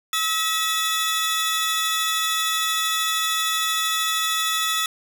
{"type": "tone cluster", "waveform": "sawtooth", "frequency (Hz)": [1291, 1930, 3447], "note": ["E6", "B6", "A7"], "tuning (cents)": [-37, -40, -36], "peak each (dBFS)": [-21, -25, -21], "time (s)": [0.13, 4.86], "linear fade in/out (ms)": 2, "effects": []}